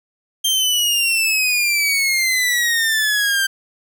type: exponential sweep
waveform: sawtooth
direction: down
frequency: 3179 to 1566 Hz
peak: -12 dBFS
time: 0.44-3.47 s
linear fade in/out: 10 ms
effects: none